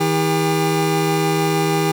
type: tone pair together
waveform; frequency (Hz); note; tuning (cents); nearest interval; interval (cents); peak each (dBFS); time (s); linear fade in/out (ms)
25% pulse; 159.77 / 402.6; D#3 / G4; +46 / +46; octave + major third; 1600; -15; 0-1.92; 10
effects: none